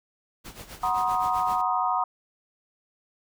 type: noise with tremolo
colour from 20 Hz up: pink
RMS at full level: -40 dBFS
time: 0.44-1.62 s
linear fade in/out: 20 ms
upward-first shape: sine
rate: 7.7 Hz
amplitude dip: 75%
type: chord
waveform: sine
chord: C half-diminished seventh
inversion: second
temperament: equal with one note detuned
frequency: 740 / 953.6 / 1046.5 / 1244.5 Hz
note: Gb5 / Bb5 / C6 / Eb6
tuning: 0 / +39 / 0 / 0 cents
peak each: -27 / -27 / -30 / -28 dBFS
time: 0.83-2.04 s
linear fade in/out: 5 ms
effects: none